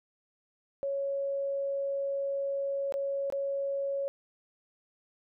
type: tone with dropouts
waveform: sine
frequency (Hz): 554.4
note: C#5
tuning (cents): 0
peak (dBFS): -29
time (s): 0.83-4.08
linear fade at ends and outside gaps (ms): 0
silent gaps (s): 2.923-2.94 / 3.301-3.324
effects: none